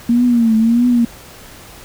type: tone with vibrato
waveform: sine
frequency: 232.9 Hz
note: A#3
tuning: 1 cent flat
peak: -9 dBFS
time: 0.09-1.05 s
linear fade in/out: 5 ms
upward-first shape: triangle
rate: 1.6 Hz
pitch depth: 110 cents each way
effects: pink hiss -38 dBFS RMS until 1.84 s